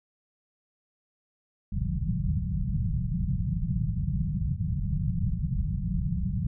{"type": "low-pass noise", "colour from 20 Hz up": "white", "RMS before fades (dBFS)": -28, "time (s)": [1.72, 6.47], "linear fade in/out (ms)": 5, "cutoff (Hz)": 190, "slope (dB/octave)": 96, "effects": []}